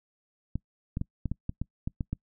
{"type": "clicks", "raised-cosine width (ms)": 5, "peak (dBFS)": -18, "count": 10, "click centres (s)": [0.556, 0.971, 1.014, 1.257, 1.316, 1.494, 1.616, 1.875, 2.008, 2.13], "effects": ["noise-tail reverb RT60 0.1 s tail -25 dB re dry"]}